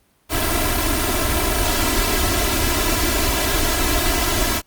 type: noise with comb filter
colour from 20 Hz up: pink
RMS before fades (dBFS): -19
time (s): 0.29-4.62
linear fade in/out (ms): 50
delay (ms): 3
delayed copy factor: +1
effects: pink hiss -60 dBFS RMS until 4.66 s + Opus 32 kbps